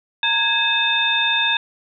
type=tone cluster; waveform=sine; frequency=919 / 1655 / 2590 / 3616 Hz; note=A#5 / G#6 / E7 / A7; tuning=-25 / -6 / -31 / +47 cents; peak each=-25 / -22 / -22 / -19 dBFS; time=0.23-1.57 s; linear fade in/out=2 ms; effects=none